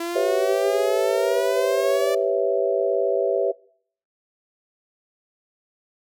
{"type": "exponential sweep", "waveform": "sawtooth", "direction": "up", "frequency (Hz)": [335.8, 587.3], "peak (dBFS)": -22, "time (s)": [0, 2.15], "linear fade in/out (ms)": 5}
{"type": "chord", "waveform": "sine", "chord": "C# half-diminished seventh", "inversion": "second", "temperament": "equal with one note detuned", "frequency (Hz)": [392, 493.9, 552.1, 659.3], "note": ["G4", "B4", "C#5", "E5"], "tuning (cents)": [0, 0, -7, 0], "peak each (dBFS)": -24, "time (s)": [0.15, 3.52], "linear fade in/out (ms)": 10}
{"effects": ["noise-tail reverb RT60 0.6 s tail -23 dB re dry"]}